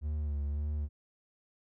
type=tone with vibrato; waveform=triangle; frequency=73.42 Hz; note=D2; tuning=in tune; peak=-29 dBFS; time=0.01-0.89 s; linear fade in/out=50 ms; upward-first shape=sine; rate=1.8 Hz; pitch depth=46 cents each way; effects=none